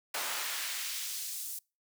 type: noise with high-pass filter sweep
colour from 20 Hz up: pink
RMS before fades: -37 dBFS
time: 0.14-1.59 s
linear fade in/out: 5 ms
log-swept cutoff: 720 to 9100 Hz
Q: 0.75
effects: noise-tail reverb RT60 0.3 s tail -26 dB re dry